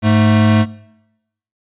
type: tone pair together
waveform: square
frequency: 104.54 / 219.1 Hz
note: G#2 / A3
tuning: +12 / -7 cents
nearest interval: octave + minor second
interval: 1281 cents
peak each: -13 dBFS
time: 0.02-0.66 s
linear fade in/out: 50 ms
effects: noise-tail reverb RT60 0.9 s tail -22 dB re dry + resampled to 8000 Hz